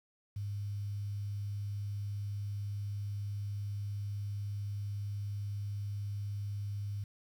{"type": "tone with quantisation", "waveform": "sine", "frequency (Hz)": 101.7, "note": "G#2", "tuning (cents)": -36, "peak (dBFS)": -35, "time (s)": [0.36, 7.04], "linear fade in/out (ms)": 5, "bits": 10, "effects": []}